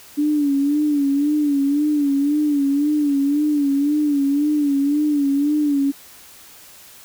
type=tone with vibrato; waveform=sine; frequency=288.8 Hz; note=D4; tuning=29 cents flat; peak=-15 dBFS; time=0.17-5.92 s; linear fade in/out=20 ms; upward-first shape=sine; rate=1.9 Hz; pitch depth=74 cents each way; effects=white hiss -44 dBFS RMS until 7.04 s